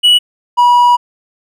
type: tone pair in turn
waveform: triangle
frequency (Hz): 2938 / 970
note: F#7 / B5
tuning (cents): -13 / -31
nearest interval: octave + perfect fifth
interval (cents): 1918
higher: first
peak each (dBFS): -3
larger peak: neither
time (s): 0.03-0.19 / 0.57-0.97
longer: second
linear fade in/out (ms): 20
effects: none